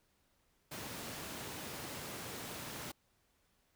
pink high-pass noise, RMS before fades -45 dBFS, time 0.71-2.92 s, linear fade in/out 10 ms, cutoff 110 Hz, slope 12 dB/octave, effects pink hiss -75 dBFS RMS until 3.75 s

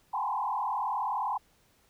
sine tone with frequency modulation, 917 Hz, A#5, 29 cents flat, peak -28 dBFS, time 0.13-1.38 s, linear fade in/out 10 ms, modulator 39.8 Hz, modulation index 3.5, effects pink hiss -66 dBFS RMS until 1.89 s

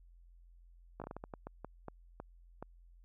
slowing click train, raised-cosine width 1 ms, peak -29 dBFS, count 13, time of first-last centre 1-2.626 s, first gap 17 ms, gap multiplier 1.34, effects added 43 Hz sine -57 dBFS peak until 3.04 s

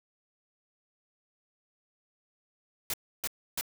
white noise bursts, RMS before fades -32 dBFS, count 3, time 2.9-3.611 s, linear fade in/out 2 ms, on 37 ms, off 300 ms, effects none

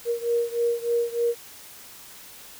sine beating tone pair, 470 / 473.3 Hz, A#4 / A#4, +14 / +26 cents, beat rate 3.3 Hz, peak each -24 / -26 dBFS, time 0.05-1.35 s, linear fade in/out 50 ms, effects white hiss -45 dBFS RMS until 2.59 s

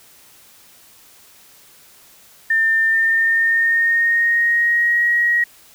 sine tone with pitch glide, 1800 to 1897.1 Hz, A6 to A#6, +39 to +30 cents, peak -13 dBFS, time 2.5-5.44 s, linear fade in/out 5 ms, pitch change +91 cents, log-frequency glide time 2.86-5.05 s, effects white hiss -48 dBFS RMS until 5.74 s

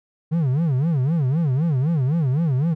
triangle tone with vibrato, 146.83 Hz, D3, in tune, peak -15 dBFS, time 0.31-2.75 s, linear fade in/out 20 ms, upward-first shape sine, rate 3.9 Hz, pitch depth 270 cents each way, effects none

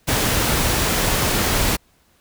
pink noise, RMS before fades -19 dBFS, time 0.07-1.77 s, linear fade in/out 20 ms, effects pink hiss -59 dBFS RMS until 2.2 s

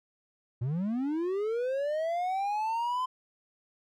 triangle linear sweep, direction up, 112.4 to 1030 Hz, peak -26 dBFS, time 0.61-3.06 s, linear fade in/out 10 ms, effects none

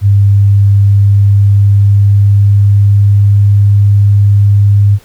sine tone with pitch glide, 100.3 to 101.41 Hz, G2 to G#2, +40 to -41 cents, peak -3 dBFS, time 0.01-4.99 s, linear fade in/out 50 ms, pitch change +19 cents, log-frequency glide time 0.74-3.59 s, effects pink hiss -43 dBFS RMS until 5.04 s

